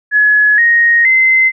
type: tone with pitch steps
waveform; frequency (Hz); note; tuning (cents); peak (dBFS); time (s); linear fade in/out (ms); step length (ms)
sine; 1695 / 1869.9 / 2063; G#6 / A#6 / C7; +35 / +5 / -25; -6; 0.11-1.52; 50; 470
effects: none